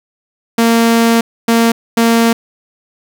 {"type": "tone bursts at uneven times", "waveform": "sawtooth", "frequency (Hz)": 230.3, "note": "A#3", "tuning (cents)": -21, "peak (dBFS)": -4, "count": 3, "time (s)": [[0.58, 1.21], [1.48, 1.72], [1.97, 2.33]], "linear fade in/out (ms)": 5, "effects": []}